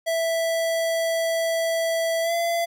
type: tone with pitch glide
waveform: square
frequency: 659.3 to 678.6 Hz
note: E5 to F5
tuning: 0 to -50 cents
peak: -22 dBFS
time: 0.06-2.66 s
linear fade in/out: 20 ms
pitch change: +50 cents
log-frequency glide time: 2.22-2.33 s
effects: none